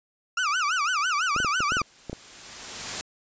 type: tone with vibrato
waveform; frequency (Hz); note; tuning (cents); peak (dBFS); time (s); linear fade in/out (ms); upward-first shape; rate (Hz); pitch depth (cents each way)
35% pulse; 1318.5; E6; 0; -21; 0.37-1.82; 5; sine; 6; 250
type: noise with exponential growth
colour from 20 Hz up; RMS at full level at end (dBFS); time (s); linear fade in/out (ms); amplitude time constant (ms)
white; -29; 1.21-3.01; 0; 390
type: clicks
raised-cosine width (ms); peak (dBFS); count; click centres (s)
2; -19; 9; 1.363 / 1.402 / 1.447 / 1.605 / 1.721 / 1.769 / 1.816 / 2.097 / 2.13
effects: resampled to 16000 Hz